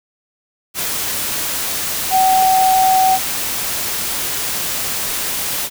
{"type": "tone in noise", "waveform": "sine", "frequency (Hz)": 756, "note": "F#5", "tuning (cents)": 37, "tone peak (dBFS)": -10, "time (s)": [2.1, 3.19], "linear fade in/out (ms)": 50, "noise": "white", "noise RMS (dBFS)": -21, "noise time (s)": [0.74, 5.7], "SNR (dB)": 8, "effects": []}